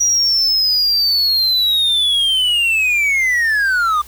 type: linear sweep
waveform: triangle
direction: down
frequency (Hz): 5800 to 1174.7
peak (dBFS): -11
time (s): 0-4.02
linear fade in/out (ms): 10
effects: added 60 Hz sine -41 dBFS peak until 4.07 s + white hiss -42 dBFS RMS until 4.07 s